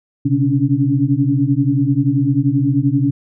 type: tone cluster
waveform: sine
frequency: 126.5 / 139.1 / 277 / 287.3 Hz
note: B2 / C#3 / C#4 / D4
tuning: +42 / +6 / -1 / -38 cents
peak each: -18 dBFS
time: 0.25-3.11 s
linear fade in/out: 10 ms
effects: none